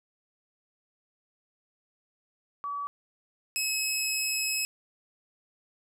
sine / 15% pulse tone pair in turn, 1143 / 2571 Hz, D6 / E7, -47 / -44 cents, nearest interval octave + major second, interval 1403 cents, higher second, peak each -31 / -20 dBFS, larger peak second, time 2.64-2.87 / 3.56-4.65 s, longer second, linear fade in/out 0 ms, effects none

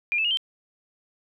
sine tone with pitch steps, 2406 / 2624 / 2861 / 3120 Hz, D7 / E7 / F7 / G7, +41 / -9 / +41 / -9 cents, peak -21 dBFS, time 0.12-0.372 s, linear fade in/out 0 ms, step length 63 ms, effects none

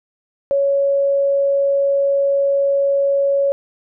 sine tone, 557 Hz, C#5, 8 cents sharp, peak -13 dBFS, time 0.51-3.52 s, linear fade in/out 0 ms, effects none

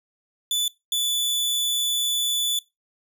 sawtooth tone pair in turn, 3485 / 3472 Hz, A7 / A7, -17 / -24 cents, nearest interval unison, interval 7 cents, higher first, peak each -18 dBFS, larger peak neither, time 0.51-0.68 / 0.92-2.59 s, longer second, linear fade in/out 2 ms, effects noise-tail reverb RT60 0.2 s tail -20 dB re dry

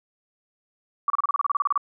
sine tone bursts, 1148 Hz, D6, 40 cents flat, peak -18 dBFS, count 14, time 1.08-1.777 s, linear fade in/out 2 ms, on 21 ms, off 31 ms, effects none

